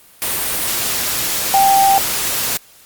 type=tone in noise; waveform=sine; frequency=784 Hz; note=G5; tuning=in tune; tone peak=-9 dBFS; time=1.54-1.98 s; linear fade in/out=0 ms; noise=white; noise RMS=-19 dBFS; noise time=0.22-2.57 s; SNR=+7 dB; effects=white hiss -46 dBFS RMS until 2.85 s + Opus 32 kbps